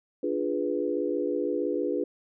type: chord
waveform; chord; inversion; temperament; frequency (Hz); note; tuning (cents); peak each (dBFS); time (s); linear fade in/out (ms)
sine; D diminished seventh; none; equal; 293.7 / 349.2 / 415.3 / 493.9; D4 / F4 / Ab4 / Cb5; 0 / 0 / 0 / 0; -31; 0.23-2.04; 5
effects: none